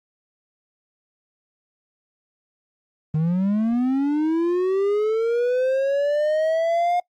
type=linear sweep; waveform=triangle; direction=up; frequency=150 to 714 Hz; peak=-16 dBFS; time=3.14-7 s; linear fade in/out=5 ms; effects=noise-tail reverb RT60 0.1 s tail -23 dB re dry + Opus 24 kbps